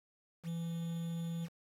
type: tone with quantisation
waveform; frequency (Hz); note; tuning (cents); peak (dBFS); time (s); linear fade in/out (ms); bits
triangle; 167.4; E3; +27; -34; 0.43-1.49; 50; 9
effects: AAC 48 kbps